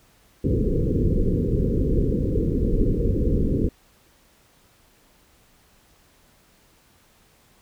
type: low-pass noise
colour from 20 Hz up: pink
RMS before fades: -21 dBFS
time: 0.44-3.69 s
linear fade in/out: 5 ms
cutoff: 500 Hz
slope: 96 dB/octave
effects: pink hiss -58 dBFS RMS until 7.61 s